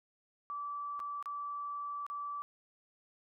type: tone with dropouts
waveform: sine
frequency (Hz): 1158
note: D6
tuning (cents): -25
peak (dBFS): -37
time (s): 0.5-2.42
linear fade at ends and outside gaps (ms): 0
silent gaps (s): 0.994-1.001 / 1.226-1.258 / 2.065-2.1
effects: none